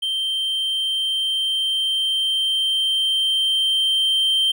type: tone with level ramp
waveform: triangle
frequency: 3136 Hz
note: G7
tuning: in tune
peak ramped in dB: -19 to -14 dBFS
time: 0.02-4.52 s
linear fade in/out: 10 ms
effects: none